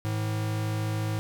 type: tone pair together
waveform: square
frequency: 107.5 / 161.07 Hz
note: A2 / E3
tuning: -40 / -40 cents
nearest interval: perfect fifth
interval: 700 cents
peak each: -28 / -37 dBFS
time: 0.05-1.19 s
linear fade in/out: 0 ms
effects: none